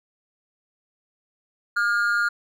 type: tone with amplitude modulation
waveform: triangle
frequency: 1419 Hz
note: F6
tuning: 27 cents sharp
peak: -14 dBFS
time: 1.76-2.29 s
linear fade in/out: 10 ms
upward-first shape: sine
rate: 210 Hz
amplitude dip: 75%
effects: none